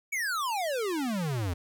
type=exponential sweep; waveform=square; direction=down; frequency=2319 to 81.7 Hz; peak=-29 dBFS; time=0.12-1.54 s; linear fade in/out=10 ms; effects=none